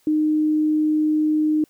sine tone, 307 Hz, D#4, 23 cents flat, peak -16 dBFS, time 0.07-1.64 s, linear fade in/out 2 ms, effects white hiss -61 dBFS RMS until 1.69 s

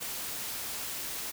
white noise, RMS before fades -37 dBFS, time 0-1.32 s, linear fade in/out 20 ms, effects none

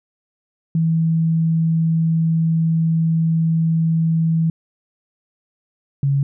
sine tone pair in turn, 162.9 / 139.41 Hz, E3 / C#3, -20 / +10 cents, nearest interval minor third, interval 270 cents, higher first, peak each -14 dBFS, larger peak neither, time 0.75-4.5 / 6.03-6.23 s, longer first, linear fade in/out 2 ms, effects none

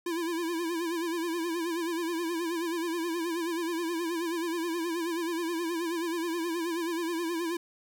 square tone with vibrato, 336.5 Hz, E4, 36 cents sharp, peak -30 dBFS, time 0.06-7.57 s, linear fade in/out 5 ms, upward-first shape sine, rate 9.4 Hz, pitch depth 81 cents each way, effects 11-bit

